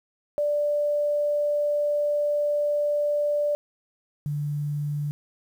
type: tone pair in turn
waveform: sine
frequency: 587.3 / 146.82 Hz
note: D5 / D3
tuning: 0 / 0 cents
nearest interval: 2 octaves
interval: 2400 cents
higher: first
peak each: -21 / -25 dBFS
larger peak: first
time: 0.38-3.55 / 4.26-5.11 s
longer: first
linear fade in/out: 0 ms
effects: 9-bit